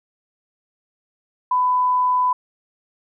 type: tone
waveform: sine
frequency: 1000 Hz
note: B5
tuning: 21 cents sharp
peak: -15 dBFS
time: 1.51-2.33 s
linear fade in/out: 5 ms
effects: none